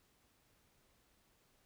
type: silence
effects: pink hiss -73 dBFS RMS until 1.65 s